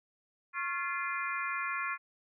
harmonic tone with a mistuned harmonic, 345.5 Hz, F4, 19 cents flat, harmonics 3 / 4 / 5 / 6 / 7, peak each -37 / -38 / -39 / -40 / -40 dBFS, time 0.53-1.98 s, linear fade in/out 50 ms, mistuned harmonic 3, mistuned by +91 cents, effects none

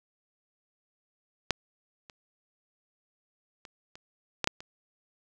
clicks, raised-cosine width 0.2 ms, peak -7 / -29 / -28 / -29 / -10 / -6 / -26 dBFS, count 7, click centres 1.507 / 2.098 / 3.652 / 3.955 / 4.443 / 4.474 / 4.605 s, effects none

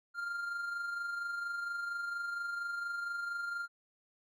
triangle tone with amplitude modulation, 1396.9 Hz, F6, in tune, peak -32 dBFS, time 0.14-3.68 s, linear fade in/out 50 ms, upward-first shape sine, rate 24.3 Hz, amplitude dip 40%, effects none

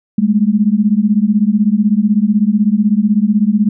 sine beating tone pair, 201.7 / 217.7 Hz, G3 / A3, +50 / -18 cents, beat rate 16 Hz, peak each -12 dBFS, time 0.18-3.69 s, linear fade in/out 5 ms, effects none

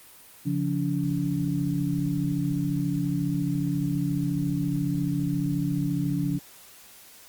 sine tone cluster, 140.4 / 174.8 / 286.7 Hz, C#3 / F3 / D4, +22 / +2 / -42 cents, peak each -28 dBFS, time 0.45-6.39 s, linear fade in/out 20 ms, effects white hiss -50 dBFS RMS until 7.28 s + Opus 32 kbps

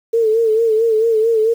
sine tone with vibrato, 447.4 Hz, A4, 29 cents sharp, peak -11 dBFS, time 0.13-1.54 s, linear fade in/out 10 ms, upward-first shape sine, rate 4.5 Hz, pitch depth 62 cents each way, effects 7-bit

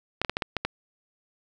clicks, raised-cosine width 0.3 ms, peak -10 dBFS, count 7, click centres 0.216 / 0.248 / 0.296 / 0.369 / 0.422 / 0.567 / 0.65 s, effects none

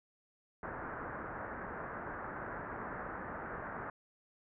white low-pass noise, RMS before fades -43 dBFS, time 0.63-3.9 s, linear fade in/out 2 ms, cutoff 1700 Hz, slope 48 dB/octave, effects none

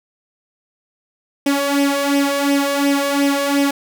sawtooth tone with flanger, 281.3 Hz, C#4, 26 cents sharp, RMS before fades -17 dBFS, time 1.46-3.71 s, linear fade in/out 5 ms, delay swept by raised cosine 0.35 to 1.85 ms, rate 2.8 Hz, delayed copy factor +0.65, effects none

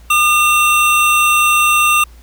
square tone pair together, 1209.4 / 2715 Hz, D#6 / F7, -50 / -50 cents, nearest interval octave + major second, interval 1400 cents, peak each -13 dBFS, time 0.1-2.04 s, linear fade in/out 5 ms, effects added 58 Hz sine -37 dBFS peak until 2.22 s + pink hiss -49 dBFS RMS until 2.22 s

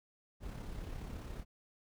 brown noise with amplitude modulation, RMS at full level -42 dBFS, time 0.4-1.45 s, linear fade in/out 50 ms, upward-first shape sine, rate 34.4 Hz, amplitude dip 40%, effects none

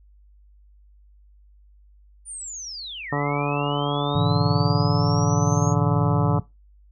sine linear two-way sweep, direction down then up, 9397 to 1795 to 6660 Hz, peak -32 dBFS, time 2.25-5.75 s, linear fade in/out 50 ms, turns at 3.1 s
harmonic tone, 144.2 Hz, D3, 31 cents flat, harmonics 1 / 2 / 3 / 4 / 5 / 6 / 7 / 8 / 9, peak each -25 / -28 / -30 / -31 / -32 / -33 / -33 / -34 / -35 dBFS, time 3.12-6.39 s, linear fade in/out 5 ms
sine chord, E major, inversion first, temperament equal, 103.83 / 123.47 / 164.81 Hz, G#2 / B2 / E3, 0 / 0 / 0 cents, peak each -24 / -26 / -23 dBFS, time 4.15-6.4 s, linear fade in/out 5 ms
effects noise-tail reverb RT60 0.2 s tail -18 dB re dry + added 50 Hz sine -50 dBFS peak until 6.91 s

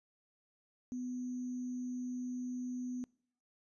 sine tone with sample-and-hold, 249.6 Hz, B3, 19 cents sharp, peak -37 dBFS, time 0.92-3.04 s, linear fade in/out 0 ms, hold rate 6300 Hz, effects noise-tail reverb RT60 0.6 s tail -25 dB re dry + resampled to 24000 Hz

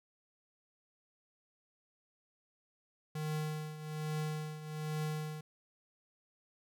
square tone with tremolo, 153.8 Hz, D#3, 20 cents flat, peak -34 dBFS, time 3.15-5.41 s, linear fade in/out 5 ms, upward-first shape triangle, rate 1.2 Hz, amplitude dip 75%, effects none

